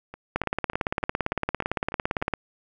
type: two click trains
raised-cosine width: 0.5 ms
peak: -24 / -9 dBFS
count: 8 / 36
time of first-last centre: 0.14-2.217 / 0.36-2.337 s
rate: 3.37 / 17.7 Hz
effects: none